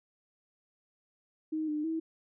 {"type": "tone with pitch steps", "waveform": "sine", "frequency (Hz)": [313.1, 301.4, 323], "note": ["D#4", "D4", "E4"], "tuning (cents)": [11, 45, -35], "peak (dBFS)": -30, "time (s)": [1.52, 2], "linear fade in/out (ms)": 10, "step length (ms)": 160, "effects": []}